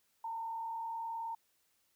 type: tone with frequency modulation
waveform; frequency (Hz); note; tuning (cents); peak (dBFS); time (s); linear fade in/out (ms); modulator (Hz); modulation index
sine; 910; A#5; -42; -37; 0.24-1.35; 5; 39.3; 0.47
effects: white hiss -75 dBFS RMS until 1.95 s